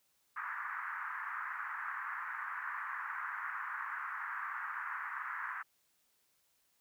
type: band-pass noise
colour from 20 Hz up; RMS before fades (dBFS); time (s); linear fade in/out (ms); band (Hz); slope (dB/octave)
white; -41; 0.36-5.63; 10; 1000 to 1800; 48
effects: white hiss -75 dBFS RMS until 6.8 s